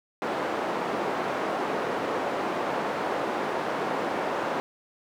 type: band-pass noise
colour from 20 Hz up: white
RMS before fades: -29 dBFS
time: 0.22-4.6 s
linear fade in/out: 0 ms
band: 270 to 880 Hz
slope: 12 dB/octave
effects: none